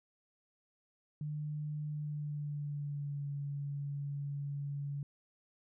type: tone with pitch glide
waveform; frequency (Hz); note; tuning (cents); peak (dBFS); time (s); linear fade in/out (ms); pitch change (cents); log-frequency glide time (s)
sine; 150 to 142.24; D3 to C#3; +37 to +45; -36; 1.21-5.03; 2; -92; 1.9-3.29
effects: none